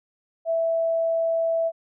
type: tone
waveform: sine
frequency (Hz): 659.3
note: E5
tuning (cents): 0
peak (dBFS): -20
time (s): 0.45-1.72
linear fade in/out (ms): 50
effects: none